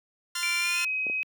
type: chord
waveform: 10% pulse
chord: F major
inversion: second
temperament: equal with one note detuned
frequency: 1032.1 / 1396.9 / 1760 Hz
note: C6 / F6 / A6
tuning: -24 / 0 / 0 cents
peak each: -27 / -23 / -27 dBFS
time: 0.35-0.85 s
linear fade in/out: 5 ms
type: tone with pitch glide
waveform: sine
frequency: 2349 to 2532 Hz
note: D7 to D#7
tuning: 0 to +30 cents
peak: -26 dBFS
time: 0.43-1.23 s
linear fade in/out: 0 ms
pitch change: +130 cents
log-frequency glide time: 0.58-0.82 s
type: clicks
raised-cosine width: 2 ms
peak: -23 dBFS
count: 2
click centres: 1.067 / 1.098 s
effects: high-pass 300 Hz 12 dB/octave